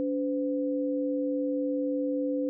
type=tone pair together; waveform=sine; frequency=285.8 / 509.2 Hz; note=D4 / C5; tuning=-47 / -47 cents; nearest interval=minor seventh; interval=1000 cents; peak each=-28 / -30 dBFS; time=0-2.49 s; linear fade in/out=0 ms; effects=none

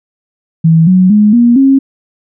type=tone with pitch steps; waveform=sine; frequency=162.7 / 184.75 / 209.8 / 238.2 / 270.5 Hz; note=E3 / F#3 / G#3 / A#3 / C#4; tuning=-22 / -2 / +18 / +38 / -42 cents; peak=-3 dBFS; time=0.64-1.79 s; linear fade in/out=10 ms; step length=230 ms; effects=none

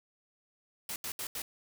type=noise bursts at uneven times; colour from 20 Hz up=white; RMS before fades=-38 dBFS; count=4; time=0.89-0.96 / 1.04-1.12 / 1.19-1.27 / 1.35-1.42 s; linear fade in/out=2 ms; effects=none

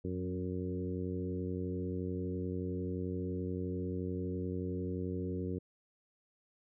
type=harmonic tone with a mistuned harmonic; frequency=91.5 Hz; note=F#2; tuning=19 cents flat; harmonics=1 / 2 / 3 / 4 / 5 / 6; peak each=-39 / -40 / -41 / -42 / -43 / -57 dBFS; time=0.04-5.59 s; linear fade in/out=10 ms; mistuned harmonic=2; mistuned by=-19 cents; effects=none

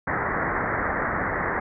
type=low-pass noise; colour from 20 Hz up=white; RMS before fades=-26 dBFS; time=0.07-1.6 s; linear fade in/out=5 ms; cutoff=2000 Hz; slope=96 dB/octave; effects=none

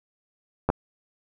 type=clicks; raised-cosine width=1 ms; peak=-7 dBFS; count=2; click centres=0.69 / 0.701 s; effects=none

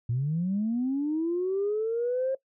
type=linear sweep; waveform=sine; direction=up; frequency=113 to 538 Hz; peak=-24 dBFS; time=0.09-2.35 s; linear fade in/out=5 ms; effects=noise-tail reverb RT60 0.1 s tail -20 dB re dry + tanh soft clip ceiling -20 dBFS

